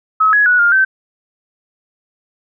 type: tone with pitch steps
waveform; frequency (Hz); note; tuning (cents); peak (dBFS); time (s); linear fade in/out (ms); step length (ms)
sine; 1284 / 1677 / 1469 / 1408 / 1545; E6 / G#6 / F#6 / F6 / G6; -46 / +16 / -13 / +14 / -26; -8; 0.2-0.85; 10; 130
effects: none